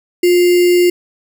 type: tone with sample-and-hold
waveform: sine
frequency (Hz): 354.7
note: F4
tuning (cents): +27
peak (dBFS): -7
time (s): 0.23-0.9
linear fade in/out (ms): 5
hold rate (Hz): 2450
effects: none